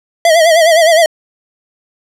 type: tone with vibrato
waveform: square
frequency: 654 Hz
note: E5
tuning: 14 cents flat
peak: -6 dBFS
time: 0.25-1.06 s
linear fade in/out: 2 ms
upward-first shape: sine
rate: 9.7 Hz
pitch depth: 88 cents each way
effects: low-pass 11000 Hz 12 dB/octave